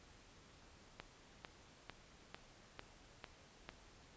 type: click train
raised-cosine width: 0.3 ms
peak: -30 dBFS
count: 7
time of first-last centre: 1-3.691 s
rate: 2.23 Hz
effects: pink hiss -63 dBFS RMS until 4.16 s + resampled to 16000 Hz